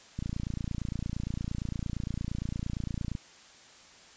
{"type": "click train", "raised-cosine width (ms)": 5, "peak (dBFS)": -21, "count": 86, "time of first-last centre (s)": [0.19, 3.152], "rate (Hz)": 28.7, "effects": ["white hiss -54 dBFS RMS until 4.16 s", "resampled to 16000 Hz"]}